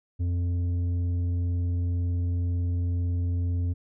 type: tone with tanh clipping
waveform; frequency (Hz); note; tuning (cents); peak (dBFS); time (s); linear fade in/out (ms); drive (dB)
sine; 87.8; F2; +10; -25; 0.19-3.74; 20; 7
effects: none